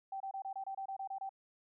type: tone bursts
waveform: sine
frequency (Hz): 777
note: G5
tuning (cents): -16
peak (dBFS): -38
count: 11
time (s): 0.12-1.293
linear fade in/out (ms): 5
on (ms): 83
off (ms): 26
effects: none